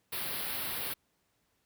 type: band-stop noise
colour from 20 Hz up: white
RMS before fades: -36 dBFS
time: 0.12-0.94 s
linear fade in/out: 10 ms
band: 4700 to 10000 Hz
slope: 48 dB/octave
effects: pink hiss -75 dBFS RMS until 1.65 s + high-pass 60 Hz 12 dB/octave